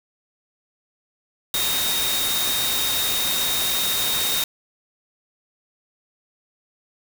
sine tone in noise, 3715 Hz, A#7, 7 cents flat, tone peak -24 dBFS, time 1.54-4.44 s, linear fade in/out 2 ms, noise white, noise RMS -24 dBFS, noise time 1.54-4.44 s, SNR -3 dB, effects none

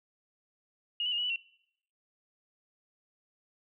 sine tone with pitch steps, 2863 / 2981 / 2838 / 2931 / 2967 / 2733 Hz, F7 / F#7 / F7 / F#7 / F#7 / F7, +42 / +12 / +27 / -17 / +4 / -38 cents, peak -29 dBFS, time 1-1.36 s, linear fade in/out 2 ms, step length 60 ms, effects noise-tail reverb RT60 0.7 s tail -22 dB re dry

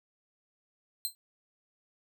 10% pulse tone with exponential decay, 4120 Hz, C8, 28 cents flat, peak -20 dBFS, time 1.05-1.15 s, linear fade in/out 0 ms, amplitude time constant 21 ms, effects none

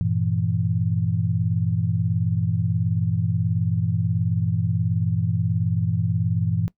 sine chord, E diminished, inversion first, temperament equal, 98 / 116.54 / 164.81 Hz, G2 / Bb2 / E3, 0 / 0 / 0 cents, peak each -24 dBFS, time 0.01-6.68 s, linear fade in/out 0 ms, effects noise-tail reverb RT60 0.1 s tail -20 dB re dry

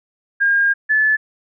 sine tone pair in turn, 1616 / 1732.2 Hz, G#6 / A6, -48 / -28 cents, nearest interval minor second, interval 120 cents, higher second, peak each -12 dBFS, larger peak neither, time 0.4-0.74 / 0.89-1.17 s, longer first, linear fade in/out 20 ms, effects none

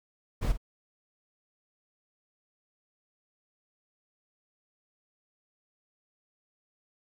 brown noise with echo, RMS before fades -26 dBFS, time 0.41-0.53 s, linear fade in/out 20 ms, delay 47 ms, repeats 1, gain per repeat -12 dB, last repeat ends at 0.577 s, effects none

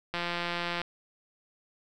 click train, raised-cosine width 0.3 ms, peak -16 dBFS, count 118, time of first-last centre 0.14-0.816 s, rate 173 Hz, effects none

